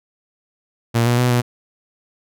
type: tone with pitch steps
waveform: sawtooth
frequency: 116.8 / 120.7 / 123.9 / 121.6 Hz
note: A#2 / B2 / B2 / B2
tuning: +4 / -39 / +6 / -26 cents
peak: -10 dBFS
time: 0.94-1.42 s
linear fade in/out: 20 ms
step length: 120 ms
effects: none